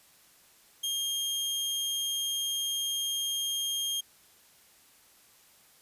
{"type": "tone", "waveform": "sawtooth", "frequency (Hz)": 3220, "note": "G7", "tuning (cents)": 46, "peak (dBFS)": -26, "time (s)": [0.83, 4.01], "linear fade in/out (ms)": 10, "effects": ["white hiss -60 dBFS RMS until 5.81 s", "resampled to 32000 Hz"]}